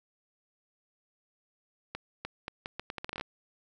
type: accelerating click train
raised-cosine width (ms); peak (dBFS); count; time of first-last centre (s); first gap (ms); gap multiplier
0.3; -20; 14; 1.95-3.211; 300; 0.77
effects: none